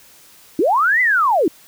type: linear two-way sweep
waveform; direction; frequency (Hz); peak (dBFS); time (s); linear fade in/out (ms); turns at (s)
sine; up then down; 277.2 to 2051 to 277.2; -12; 0.59-1.48; 2; 1.01
effects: white hiss -47 dBFS RMS until 1.67 s